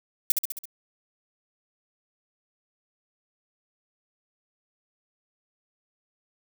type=noise with echo; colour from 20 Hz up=violet; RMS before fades=-19 dBFS; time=0.3-0.32 s; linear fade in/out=2 ms; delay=67 ms; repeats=5; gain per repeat=-4 dB; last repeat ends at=0.655 s; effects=none